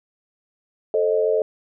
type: chord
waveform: sine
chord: A diminished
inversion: none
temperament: equal with one note detuned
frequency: 440 / 533.9 / 622.3 Hz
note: A4 / C5 / Eb5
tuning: 0 / +35 / 0 cents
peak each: -19 / -24 / -22 dBFS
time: 0.94-1.42 s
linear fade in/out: 2 ms
effects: none